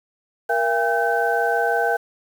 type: tone cluster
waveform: sine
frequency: 469.6 / 679 / 805 / 1533 Hz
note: A#4 / F5 / G5 / G6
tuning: +13 / -49 / +46 / -39 cents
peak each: -23 dBFS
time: 0.49-1.97 s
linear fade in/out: 10 ms
effects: 7-bit